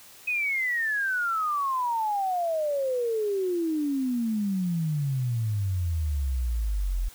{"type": "exponential sweep", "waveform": "sine", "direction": "down", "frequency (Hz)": [2544, 41.03], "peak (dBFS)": -24, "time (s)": [0.27, 7.09], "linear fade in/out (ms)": 10, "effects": ["white hiss -50 dBFS RMS until 7.14 s"]}